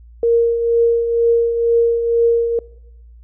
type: tone with tremolo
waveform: sine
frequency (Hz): 466.2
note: A#4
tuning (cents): 0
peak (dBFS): -9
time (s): 0.23-2.59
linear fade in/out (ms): 2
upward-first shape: triangle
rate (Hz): 2.1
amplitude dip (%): 60
effects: noise-tail reverb RT60 0.9 s tail -23 dB re dry + added 58 Hz sine -39 dBFS peak until 3.23 s